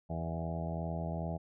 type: harmonic tone with a mistuned harmonic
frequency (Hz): 82.41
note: E2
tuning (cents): 0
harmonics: 1 / 2 / 3 / 4 / 5 / 6 / 7 / 8 / 9 / 10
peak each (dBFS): -40 / -37 / -48 / -49 / -50 / -50 / -47 / -43 / -48 / -49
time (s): 0.09-1.38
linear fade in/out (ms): 20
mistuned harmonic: 7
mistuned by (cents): +40
effects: none